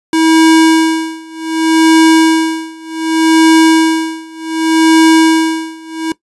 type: tone with tremolo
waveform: square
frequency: 322.1 Hz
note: E4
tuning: 40 cents flat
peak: -4 dBFS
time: 0.13-6.12 s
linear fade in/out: 2 ms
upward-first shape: sine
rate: 0.66 Hz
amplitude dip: 95%
effects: noise-tail reverb RT60 0.1 s tail -18 dB re dry + resampled to 24000 Hz